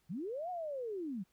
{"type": "linear two-way sweep", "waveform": "sine", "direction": "up then down", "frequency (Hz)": [140.6, 740, 172.2], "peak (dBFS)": -37, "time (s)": [0.09, 1.24], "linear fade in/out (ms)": 20, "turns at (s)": 0.5, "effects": ["pink hiss -75 dBFS RMS until 1.32 s"]}